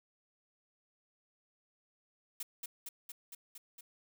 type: noise with echo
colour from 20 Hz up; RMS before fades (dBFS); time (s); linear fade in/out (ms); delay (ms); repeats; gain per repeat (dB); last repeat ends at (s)
blue; -40; 2.4-2.43; 5; 230; 6; -2; 3.81
effects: none